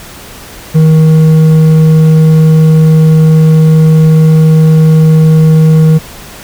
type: tone with hard clipping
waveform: sine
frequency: 158 Hz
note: D#3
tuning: 27 cents sharp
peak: -3 dBFS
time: 0.74-5.99 s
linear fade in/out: 20 ms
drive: 5 dB
effects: pink hiss -29 dBFS RMS until 6.43 s